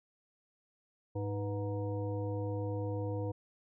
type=harmonic tone with a mistuned harmonic; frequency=103.83 Hz; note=G#2; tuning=in tune; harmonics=1 / 3 / 5 / 7 / 9; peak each=-35 / -41 / -39 / -50 / -49 dBFS; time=1.15-3.32 s; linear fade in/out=10 ms; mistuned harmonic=5; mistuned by=-88 cents; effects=none